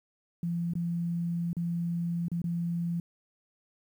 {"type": "tone with dropouts", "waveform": "sine", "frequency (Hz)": 170.8, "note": "F3", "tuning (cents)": -38, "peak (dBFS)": -28, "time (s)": [0.43, 3], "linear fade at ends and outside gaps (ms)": 2, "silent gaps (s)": [[0.736, 0.753], [1.531, 1.567], [2.283, 2.316], [2.418, 2.441]], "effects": ["10-bit"]}